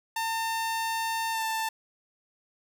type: tone with pitch glide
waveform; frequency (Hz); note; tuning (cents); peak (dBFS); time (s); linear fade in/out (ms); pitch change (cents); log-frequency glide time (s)
sawtooth; 900 to 888.6; A5 to A5; +39 to +17; -24; 0.16-1.69; 5; -22; 1.32-1.44
effects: none